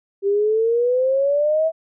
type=exponential sweep; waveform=sine; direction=up; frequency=392 to 654 Hz; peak=-15 dBFS; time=0.22-1.72 s; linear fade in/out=50 ms; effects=none